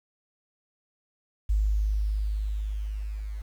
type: tone with level ramp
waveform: sine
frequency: 51.91 Hz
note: G#1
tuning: in tune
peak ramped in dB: -20 to -32 dBFS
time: 1.49-3.42 s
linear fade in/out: 10 ms
effects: 9-bit